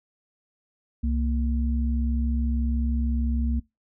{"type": "tone pair together", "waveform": "sine", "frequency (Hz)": [66, 232.3], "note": ["C2", "A#3"], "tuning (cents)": [16, -6], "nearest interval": "octave + minor seventh", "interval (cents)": 2178, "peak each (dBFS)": [-23, -28], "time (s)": [1.03, 3.6], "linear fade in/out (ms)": 10, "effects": ["noise-tail reverb RT60 0.2 s tail -21 dB re dry"]}